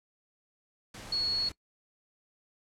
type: tone in noise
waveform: sine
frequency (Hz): 4353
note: C#8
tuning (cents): -32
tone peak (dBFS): -27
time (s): 1.12-1.49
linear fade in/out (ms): 5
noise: pink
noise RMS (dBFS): -45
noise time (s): 0.94-1.52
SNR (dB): +15
effects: noise-tail reverb RT60 0.1 s tail -21 dB re dry + low-pass 9000 Hz 12 dB/octave